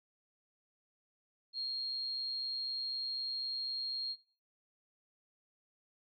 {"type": "tone", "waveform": "sine", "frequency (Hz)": 4244, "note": "C8", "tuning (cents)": 24, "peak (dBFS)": -36, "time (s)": [1.53, 4.16], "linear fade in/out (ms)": 50, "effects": ["noise-tail reverb RT60 0.4 s tail -18 dB re dry"]}